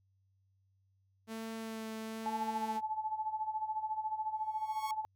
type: tone with vibrato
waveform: sawtooth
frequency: 222.6 Hz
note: A3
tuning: 20 cents sharp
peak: -36 dBFS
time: 1.27-2.81 s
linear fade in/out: 50 ms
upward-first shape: sine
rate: 1.1 Hz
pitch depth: 13 cents each way
type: tone with tremolo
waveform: sine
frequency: 867 Hz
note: A5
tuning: 26 cents flat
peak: -31 dBFS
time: 2.26-5.05 s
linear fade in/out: 0 ms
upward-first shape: sine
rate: 14 Hz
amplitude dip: 75%
type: tone with exponential growth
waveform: sawtooth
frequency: 1104 Hz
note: C#6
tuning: 7 cents flat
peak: -35 dBFS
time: 4.35-4.91 s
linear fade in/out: 2 ms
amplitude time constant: 120 ms
effects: added 96 Hz sine -70 dBFS peak until 5.15 s